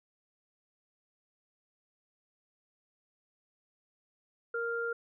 sine tone pair together, 466.2 / 1396.9 Hz, A#4 / F6, 0 / 0 cents, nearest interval octave + perfect fifth, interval 1900 cents, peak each -34 / -34 dBFS, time 4.54-4.93 s, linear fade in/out 5 ms, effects none

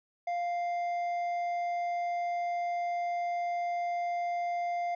sine tone with hard clipping, 698.5 Hz, F5, in tune, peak -31 dBFS, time 0.27-4.95 s, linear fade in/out 5 ms, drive 5 dB, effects resampled to 16000 Hz

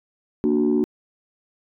sine chord, Bb augmented, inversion none, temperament equal with one note detuned, 231.7 / 293.7 / 370 Hz, Bb3 / D4 / F#4, -10 / 0 / 0 cents, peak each -20 dBFS, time 0.44-0.84 s, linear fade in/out 0 ms, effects tanh soft clip ceiling -11 dBFS

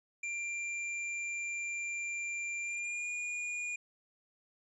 square tone with pitch glide, 2375 to 2436 Hz, D7 to D#7, +19 to -37 cents, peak -36 dBFS, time 0.23-3.76 s, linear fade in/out 5 ms, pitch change +44 cents, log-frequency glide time 2.61-3.11 s, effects resampled to 24000 Hz

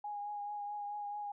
sine tone with vibrato, 824 Hz, G#5, 14 cents flat, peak -38 dBFS, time 0.04-1.32 s, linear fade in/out 5 ms, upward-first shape triangle, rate 4.6 Hz, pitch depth 23 cents each way, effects none

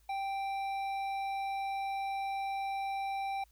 triangle tone with hard clipping, 784 Hz, G5, in tune, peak -35 dBFS, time 0.09-3.44 s, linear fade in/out 5 ms, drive 13 dB, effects added 54 Hz sine -63 dBFS peak until 3.51 s + white hiss -71 dBFS RMS until 3.51 s

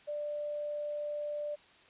sine tone, 591 Hz, D5, 11 cents sharp, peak -34 dBFS, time 0.07-1.56 s, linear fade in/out 20 ms, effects white hiss -60 dBFS RMS until 1.89 s + resampled to 8000 Hz

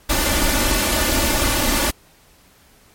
pink noise with comb filter, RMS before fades -18 dBFS, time 0.09-1.91 s, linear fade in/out 10 ms, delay 3.4 ms, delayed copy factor +0.75, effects pink hiss -52 dBFS RMS until 2.94 s + MP3 64 kbps

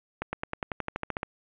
accelerating click train, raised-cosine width 0.5 ms, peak -15 dBFS, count 13, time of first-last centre 0.22-1.231 s, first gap 110 ms, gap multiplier 0.95, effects resampled to 8000 Hz + 9-bit

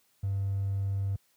triangle tone with hard clipping, 98.2 Hz, G2, 4 cents sharp, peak -27 dBFS, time 0.23-1.16 s, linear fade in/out 5 ms, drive 3 dB, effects white hiss -69 dBFS RMS until 1.36 s + high-pass 60 Hz 12 dB/octave

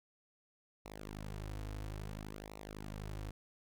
sawtooth tone with flanger, 51.91 Hz, G#1, in tune, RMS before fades -45 dBFS, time 0.85-3.31 s, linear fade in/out 5 ms, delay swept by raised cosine 0.62 to 5.22 ms, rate 0.59 Hz, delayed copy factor -0.8, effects none

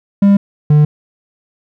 triangle tone pair in turn, 200 / 149.63 Hz, G3 / D3, +35 / +33 cents, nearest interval perfect fourth, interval 502 cents, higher first, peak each -3 dBFS, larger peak neither, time 0.22-0.37 / 0.7-0.85 s, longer neither, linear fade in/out 5 ms, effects none

